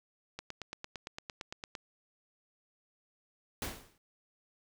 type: click train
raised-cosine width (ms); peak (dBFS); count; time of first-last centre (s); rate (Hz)
0.2; -23; 13; 0.39-1.752; 8.81
type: noise with exponential decay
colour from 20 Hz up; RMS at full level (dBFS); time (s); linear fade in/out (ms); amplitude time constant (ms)
pink; -34; 3.62-3.98; 2; 77
effects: none